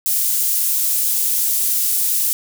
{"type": "high-pass noise", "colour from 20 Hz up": "pink", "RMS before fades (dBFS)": -18, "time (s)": [0.06, 2.33], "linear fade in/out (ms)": 0, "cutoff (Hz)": 11000, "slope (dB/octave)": 12, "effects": []}